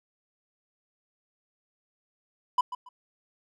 triangle tone with echo, 995 Hz, B5, 13 cents sharp, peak -17 dBFS, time 2.58-2.61 s, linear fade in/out 5 ms, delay 140 ms, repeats 2, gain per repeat -13 dB, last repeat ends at 2.89 s, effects none

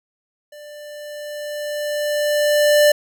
square tone with level ramp, 592 Hz, D5, 14 cents sharp, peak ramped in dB -38 to -10 dBFS, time 0.52-2.92 s, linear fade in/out 5 ms, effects none

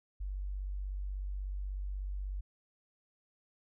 sine tone, 48.2 Hz, G1, 28 cents flat, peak -35 dBFS, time 0.2-2.41 s, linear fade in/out 10 ms, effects none

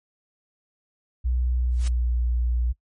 sine tone with pitch glide, 61.74 to 60.05 Hz, B1 to B1, 0 to -48 cents, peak -20 dBFS, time 1.24-2.73 s, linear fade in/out 20 ms, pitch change -48 cents, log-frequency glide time 1.56-2.08 s
white noise with exponential growth, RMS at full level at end -32 dBFS, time 1.7-1.88 s, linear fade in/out 5 ms, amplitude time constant 37 ms
effects noise-tail reverb RT60 0.1 s tail -21 dB re dry + MP3 48 kbps

